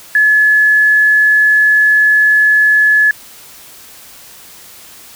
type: tone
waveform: sine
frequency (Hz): 1710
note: A6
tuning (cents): -50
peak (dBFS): -6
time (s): 0.15-3.11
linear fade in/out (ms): 2
effects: white hiss -37 dBFS RMS until 5.15 s